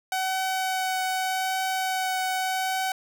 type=tone with vibrato; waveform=sawtooth; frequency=753 Hz; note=F#5; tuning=30 cents sharp; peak=-21 dBFS; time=0.12-2.92 s; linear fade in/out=2 ms; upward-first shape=triangle; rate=0.83 Hz; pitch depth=11 cents each way; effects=none